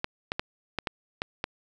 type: clicks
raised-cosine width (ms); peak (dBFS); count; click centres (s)
0.3; -12; 7; 0.044 / 0.319 / 0.395 / 0.787 / 0.872 / 1.219 / 1.441
effects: none